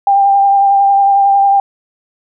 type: tone with vibrato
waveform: sine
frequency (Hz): 794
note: G5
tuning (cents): +22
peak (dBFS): -6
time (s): 0.07-1.6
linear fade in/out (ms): 2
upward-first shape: triangle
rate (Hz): 11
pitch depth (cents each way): 22
effects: none